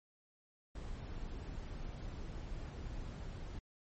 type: noise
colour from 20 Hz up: brown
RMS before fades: -44 dBFS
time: 0.75-3.59 s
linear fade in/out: 5 ms
effects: MP3 32 kbps